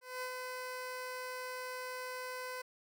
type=tone with ADSR envelope; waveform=15% pulse; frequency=507 Hz; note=B4; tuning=45 cents sharp; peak=-31 dBFS; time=0.01-2.62 s; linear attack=210 ms; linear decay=78 ms; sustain=-3 dB; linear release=8 ms; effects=none